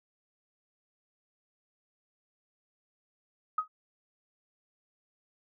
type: tone with exponential decay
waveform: sine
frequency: 1260 Hz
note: D#6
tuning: 21 cents sharp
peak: -22 dBFS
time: 3.58-3.68 s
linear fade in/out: 5 ms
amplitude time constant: 20 ms
effects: none